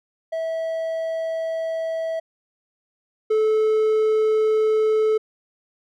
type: tone pair in turn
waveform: triangle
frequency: 651 / 434.5 Hz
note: E5 / A4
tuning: -22 / -22 cents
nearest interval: perfect fifth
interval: 700 cents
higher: first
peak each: -21 / -14 dBFS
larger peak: second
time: 0.32-2.2 / 3.3-5.18 s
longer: neither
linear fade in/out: 10 ms
effects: none